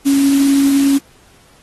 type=tone in noise; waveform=sine; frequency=277.2 Hz; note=C#4; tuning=in tune; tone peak=-9 dBFS; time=0.05-0.99 s; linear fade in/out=20 ms; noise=white; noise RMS=-25 dBFS; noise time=0.05-0.99 s; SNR=+13 dB; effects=pink hiss -49 dBFS RMS until 1.62 s + AAC 32 kbps